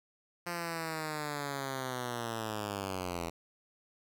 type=linear sweep; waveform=5% pulse; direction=down; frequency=174.9 to 82.41 Hz; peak=-24 dBFS; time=0.46-3.3 s; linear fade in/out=10 ms; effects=none